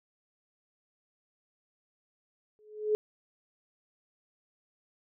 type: tone with exponential growth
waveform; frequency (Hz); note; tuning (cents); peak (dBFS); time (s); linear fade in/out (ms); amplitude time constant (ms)
sine; 425.6; G#4; +42; -21; 2.59-2.95; 0; 77
effects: none